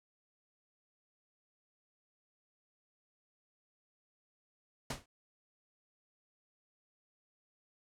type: noise with exponential decay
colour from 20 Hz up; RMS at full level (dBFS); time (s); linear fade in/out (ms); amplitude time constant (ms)
pink; -33; 4.9-5.06; 5; 34
effects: low-pass 9000 Hz 12 dB/octave